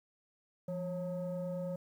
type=tone pair together; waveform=sine; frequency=172 / 545.2 Hz; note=F3 / C#5; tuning=-26 / -29 cents; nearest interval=octave + minor sixth; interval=1997 cents; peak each=-36 / -36 dBFS; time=0.68-1.76 s; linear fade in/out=5 ms; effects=tanh soft clip ceiling -32 dBFS + 11-bit